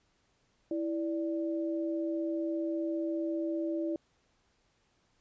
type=tone pair together; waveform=sine; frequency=328.9 / 586 Hz; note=E4 / D5; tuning=-4 / -4 cents; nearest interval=minor seventh; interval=1000 cents; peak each=-31 / -37 dBFS; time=0.71-3.96 s; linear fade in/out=2 ms; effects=pink hiss -72 dBFS RMS until 5.2 s + resampled to 16000 Hz